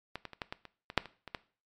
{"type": "clicks", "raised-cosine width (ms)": 0.3, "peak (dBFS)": [-21, -24, -29, -19, -21, -30, -25, -7, -28, -27, -19], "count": 11, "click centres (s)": [0.156, 0.253, 0.333, 0.418, 0.525, 0.653, 0.901, 0.977, 1.057, 1.277, 1.348], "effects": ["noise-tail reverb RT60 0.4 s tail -18 dB re dry", "MP3 96 kbps"]}